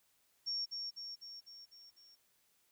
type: tone with echo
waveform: sine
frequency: 5510 Hz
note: F8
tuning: 24 cents flat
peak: -35 dBFS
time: 0.46-0.66 s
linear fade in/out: 20 ms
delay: 250 ms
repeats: 6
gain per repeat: -4 dB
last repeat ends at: 2.16 s
effects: white hiss -74 dBFS RMS until 2.71 s